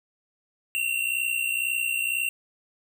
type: tone pair together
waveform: square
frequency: 2710 / 2772 Hz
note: E7 / F7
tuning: +47 / -14 cents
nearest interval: unison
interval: 39 cents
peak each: -28 dBFS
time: 0.75-2.29 s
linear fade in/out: 0 ms
effects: none